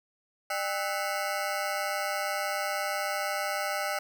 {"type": "ring-modulated tone", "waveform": "20% pulse", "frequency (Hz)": 698, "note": "F5", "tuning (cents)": -1, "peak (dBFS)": -21, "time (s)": [0.5, 3.99], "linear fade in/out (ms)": 5, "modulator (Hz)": 96.9, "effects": []}